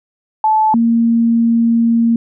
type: tone pair in turn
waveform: sine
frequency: 869 / 231.3 Hz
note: A5 / A#3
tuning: -22 / -13 cents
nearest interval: octave + major seventh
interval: 2291 cents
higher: first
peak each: -9 dBFS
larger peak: neither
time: 0.44-0.74 / 0.74-2.16 s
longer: second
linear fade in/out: 2 ms
effects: none